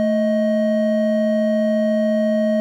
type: tone pair together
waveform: triangle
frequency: 220.5 / 627.3 Hz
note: A3 / D#5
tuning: +4 / +14 cents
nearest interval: octave + tritone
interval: 1810 cents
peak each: -16 dBFS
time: 0-2.6 s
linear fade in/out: 0 ms
effects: none